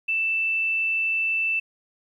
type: tone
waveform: sine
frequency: 2654 Hz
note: E7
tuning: 11 cents sharp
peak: -21 dBFS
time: 0.08-1.6 s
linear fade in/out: 10 ms
effects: 10-bit